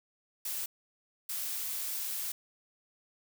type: noise bursts at uneven times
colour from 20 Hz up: blue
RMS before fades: -36 dBFS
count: 2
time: 0.45-0.66 / 1.29-2.32 s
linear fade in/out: 5 ms
effects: none